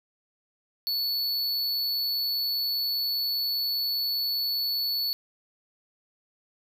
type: tone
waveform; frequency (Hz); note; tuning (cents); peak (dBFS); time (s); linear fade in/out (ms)
square; 4435; C#8; 0; -26; 0.87-5.13; 0
effects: none